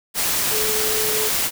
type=tone in noise; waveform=sine; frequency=431.8 Hz; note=A4; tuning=33 cents flat; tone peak=-25 dBFS; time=0.5-1.31 s; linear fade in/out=50 ms; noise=white; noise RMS=-21 dBFS; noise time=0.14-1.51 s; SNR=-7 dB; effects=none